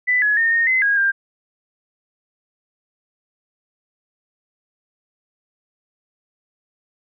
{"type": "tone with pitch steps", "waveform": "sine", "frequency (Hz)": [1992, 1690, 1829, 1847, 2047, 1639, 1593], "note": ["B6", "G#6", "A#6", "A#6", "C7", "G#6", "G6"], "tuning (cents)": [14, 30, -33, -16, -38, -23, 27], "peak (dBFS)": -14, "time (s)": [0.07, 1.12], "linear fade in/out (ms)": 20, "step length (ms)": 150, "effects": []}